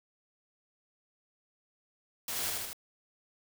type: noise with echo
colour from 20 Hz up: white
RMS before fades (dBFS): -36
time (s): 2.28-2.5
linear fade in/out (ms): 2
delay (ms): 77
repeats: 3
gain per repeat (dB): -2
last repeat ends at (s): 2.731
effects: none